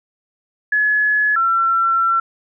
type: tone pair in turn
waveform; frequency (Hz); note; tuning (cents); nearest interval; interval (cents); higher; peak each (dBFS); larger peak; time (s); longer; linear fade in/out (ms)
sine; 1700 / 1351.9; G#6 / E6; +40 / +43; major third; 397; first; -13; neither; 0.72-1.36 / 1.36-2.2; second; 5
effects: none